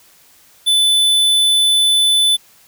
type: tone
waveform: square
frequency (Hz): 3500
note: A7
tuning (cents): -10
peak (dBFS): -11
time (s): 0.66-2.37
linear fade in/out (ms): 20
effects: white hiss -49 dBFS RMS until 2.67 s